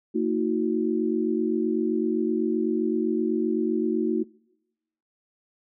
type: tone cluster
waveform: sine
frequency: 227.1 / 318.1 / 365.9 Hz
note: A#3 / D#4 / F#4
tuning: -45 / +38 / -19 cents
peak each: -26 dBFS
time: 0.14-4.24 s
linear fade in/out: 20 ms
effects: noise-tail reverb RT60 0.9 s tail -23 dB re dry